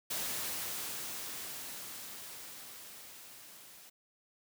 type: noise with level ramp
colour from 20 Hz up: white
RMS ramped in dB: -36 to -55 dBFS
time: 0.1-3.9 s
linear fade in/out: 10 ms
effects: high-pass 80 Hz 12 dB/octave